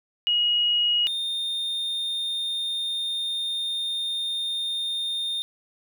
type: tone pair in turn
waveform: sine / triangle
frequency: 2893 / 3645 Hz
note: F#7 / A#7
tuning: -40 / -40 cents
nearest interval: major third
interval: 400 cents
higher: second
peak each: -19 / -24 dBFS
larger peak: first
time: 0.27-1.07 / 1.07-5.42 s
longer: second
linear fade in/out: 0 ms
effects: none